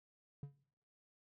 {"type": "tone with exponential decay", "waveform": "triangle", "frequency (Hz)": 141.6, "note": "C#3", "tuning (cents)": 37, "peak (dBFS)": -39, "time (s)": [0.43, 0.59], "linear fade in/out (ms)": 2, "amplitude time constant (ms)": 34, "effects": ["noise-tail reverb RT60 0.7 s tail -21 dB re dry"]}